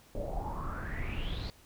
brown noise with low-pass filter sweep, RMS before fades -36 dBFS, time 0.15-1.5 s, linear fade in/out 0 ms, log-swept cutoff 520 to 4600 Hz, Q 9.3, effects pink hiss -60 dBFS RMS until 1.65 s

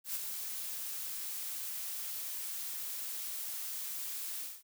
blue noise with ADSR envelope, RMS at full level -35 dBFS, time 0.04-4.63 s, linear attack 110 ms, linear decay 25 ms, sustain -5 dB, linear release 220 ms, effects none

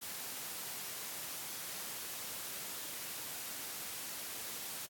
white noise, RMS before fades -43 dBFS, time 0.01-4.87 s, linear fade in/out 20 ms, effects high-pass 100 Hz 12 dB/octave + AAC 64 kbps

